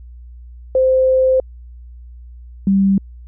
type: tone pair in turn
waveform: sine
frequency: 520 / 195.23 Hz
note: C5 / G3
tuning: -11 / -7 cents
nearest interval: octave + perfect fourth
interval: 1696 cents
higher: first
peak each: -10 dBFS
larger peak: neither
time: 0.75-1.4 / 2.67-2.98 s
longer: first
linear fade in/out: 2 ms
effects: added 60 Hz sine -34 dBFS peak until 3.27 s